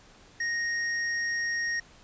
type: tone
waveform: square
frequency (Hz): 1866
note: A#6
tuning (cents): +1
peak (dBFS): -28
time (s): 0.4-1.8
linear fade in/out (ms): 5
effects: pink hiss -55 dBFS RMS until 2.03 s + resampled to 16000 Hz